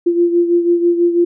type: beating tone pair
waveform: sine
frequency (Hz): 344.5 / 350.6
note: F4 / F4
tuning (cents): -24 / +7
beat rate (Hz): 6.1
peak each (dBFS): -11 / -18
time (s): 0.06-1.25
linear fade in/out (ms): 10
effects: none